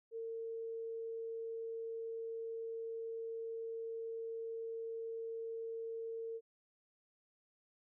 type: tone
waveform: sine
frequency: 454.5 Hz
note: A#4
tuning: 44 cents flat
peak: -40 dBFS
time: 0.11-6.41 s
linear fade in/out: 50 ms
effects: none